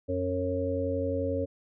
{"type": "harmonic tone", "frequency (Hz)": 91.3, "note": "F#2", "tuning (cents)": -23, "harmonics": [1, 3, 5, 6], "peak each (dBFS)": [-33, -33, -33, -31], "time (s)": [0.08, 1.46], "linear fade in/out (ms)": 20, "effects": []}